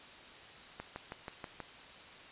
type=click train; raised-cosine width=0.5 ms; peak=-26 dBFS; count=6; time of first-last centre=0.8-1.603 s; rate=6.23 Hz; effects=white hiss -52 dBFS RMS until 2.31 s + resampled to 8000 Hz